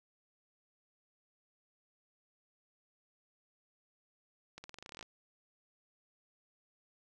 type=accelerating click train; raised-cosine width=0.2 ms; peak=-30 dBFS; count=14; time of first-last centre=4.58-5.027 s; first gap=60 ms; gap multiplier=0.9; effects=none